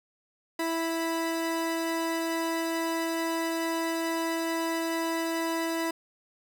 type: tone pair together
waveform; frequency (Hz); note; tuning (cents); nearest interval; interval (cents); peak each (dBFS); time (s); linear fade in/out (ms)
30% pulse; 329.6 / 986.5; E4 / B5; 0 / -2; octave + perfect fifth; 1898; -26 / -31; 0.59-5.91; 5
effects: none